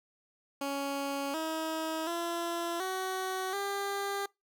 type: tone with pitch steps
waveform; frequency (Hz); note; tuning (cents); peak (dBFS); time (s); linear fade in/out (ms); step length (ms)
15% pulse; 278.7 / 319.3 / 340.4 / 375.9 / 399; C#4 / D#4 / F4 / F#4 / G4; +9 / +45 / -44 / +27 / +31; -26; 0.61-4.26; 5; 730
effects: noise-tail reverb RT60 0.2 s tail -24 dB re dry